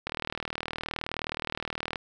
click train, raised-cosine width 0.3 ms, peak -15 dBFS, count 75, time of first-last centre 0.07-1.958 s, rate 39.2 Hz, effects none

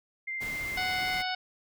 sine tone with vibrato, 2093 Hz, C7, in tune, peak -32 dBFS, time 0.27-1.22 s, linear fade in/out 10 ms, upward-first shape triangle, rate 15 Hz, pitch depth 15 cents each way
pink noise, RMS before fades -42 dBFS, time 0.4-1.23 s, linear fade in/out 20 ms
harmonic tone, 740 Hz, F#5, in tune, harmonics 1 / 2 / 3 / 4 / 5 / 6 / 7, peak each -33 / -36 / -38 / -39 / -40 / -41 / -41 dBFS, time 0.77-1.35 s, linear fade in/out 5 ms
effects none

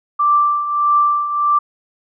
sine tone with tremolo, 1174.7 Hz, D6, in tune, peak -9 dBFS, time 0.19-1.59 s, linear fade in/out 10 ms, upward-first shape triangle, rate 1.6 Hz, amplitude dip 70%, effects none

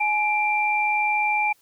sine tone pair together, 843 / 2362 Hz, G#5 / D7, +26 / +9 cents, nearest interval octave + tritone, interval 1783 cents, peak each -22 dBFS, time 0-1.53 s, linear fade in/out 10 ms, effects white hiss -61 dBFS RMS until 1.61 s

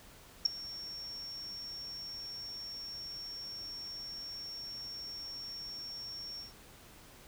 sine tone with ADSR envelope, 5500 Hz, F8, 27 cents flat, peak -19 dBFS, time 0.45-6.53 s, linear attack 10 ms, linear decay 4 ms, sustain -22 dB, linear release 140 ms, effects pink hiss -56 dBFS RMS until 7.27 s

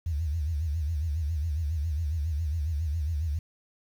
sine tone with vibrato, 77.78 Hz, D#2, in tune, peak -26 dBFS, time 0.06-3.39 s, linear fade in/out 5 ms, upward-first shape sine, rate 7.3 Hz, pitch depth 160 cents each way, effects 9-bit

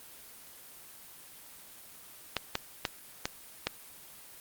clicks, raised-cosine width 0.2 ms, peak -11 dBFS, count 5, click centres 2.367 / 2.554 / 2.852 / 3.255 / 3.67 s, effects white hiss -51 dBFS RMS until 4.4 s + Opus 24 kbps

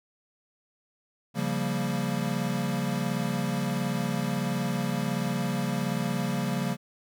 square chord, G half-diminished seventh, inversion second, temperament equal, 138.59 / 174.61 / 196 / 233.1 Hz, Db3 / F3 / G3 / Bb3, 0 / 0 / 0 / 0 cents, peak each -33 dBFS, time 1.34-6.77 s, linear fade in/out 50 ms, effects none

